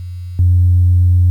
sine tone with level steps, 89.2 Hz, F2, 37 cents sharp, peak -23 / -6 dBFS, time 0-1.3 s, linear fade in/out 0 ms, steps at 0.39 s, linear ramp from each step 2 ms, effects tanh soft clip ceiling -2 dBFS + 8-bit

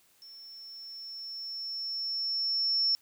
sine tone with level ramp, 5400 Hz, E8, 41 cents sharp, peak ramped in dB -47 to -23 dBFS, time 0.22-2.95 s, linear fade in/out 0 ms, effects white hiss -65 dBFS RMS until 3.01 s

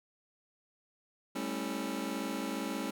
sawtooth chord, A dominant seventh, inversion third, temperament just, 198 / 220 / 275 / 330 Hz, G3 / A3 / C#4 / E4, +18 / 0 / -14 / +2 cents, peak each -37 / -36 / -34 / -37 dBFS, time 1.35-2.91 s, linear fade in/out 10 ms, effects none

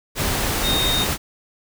sine tone in noise, 3700 Hz, A#7, 14 cents flat, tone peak -20 dBFS, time 0.62-1.07 s, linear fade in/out 50 ms, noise pink, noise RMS -22 dBFS, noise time 0.15-1.18 s, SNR -1 dB, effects none

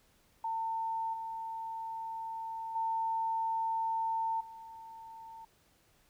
sine tone with level steps, 900 Hz, A5, 39 cents sharp, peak -32 / -37 / -30 / -46 dBFS, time 0.44-5.45 s, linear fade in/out 5 ms, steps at 1.13 / 2.75 / 4.4 s, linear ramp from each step 10 ms, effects pink hiss -68 dBFS RMS until 6.09 s

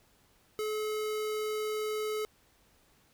square tone, 428.8 Hz, A4, 45 cents flat, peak -32 dBFS, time 0.59-2.25 s, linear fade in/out 0 ms, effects pink hiss -66 dBFS RMS until 3.13 s

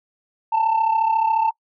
sine tone pair together, 866 / 900.2 Hz, A5 / A5, -28 / +39 cents, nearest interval minor second, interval 67 cents, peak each -20 / -15 dBFS, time 0.52-1.51 s, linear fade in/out 10 ms, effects noise-tail reverb RT60 0.1 s tail -26 dB re dry + tanh soft clip ceiling -13 dBFS

